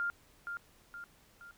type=tone with echo; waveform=sine; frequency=1400 Hz; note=F6; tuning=4 cents sharp; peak=-31 dBFS; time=0-0.1 s; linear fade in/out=0 ms; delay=470 ms; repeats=3; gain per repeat=-6 dB; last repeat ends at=1.51 s; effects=pink hiss -64 dBFS RMS until 1.57 s